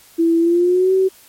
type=tone with pitch glide; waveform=sine; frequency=332.2 to 379.4 Hz; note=E4 to F#4; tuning=+13 to +43 cents; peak=-11 dBFS; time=0.18-1.09 s; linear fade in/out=20 ms; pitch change=+230 cents; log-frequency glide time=0.39-0.93 s; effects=white hiss -47 dBFS RMS until 1.28 s + MP3 64 kbps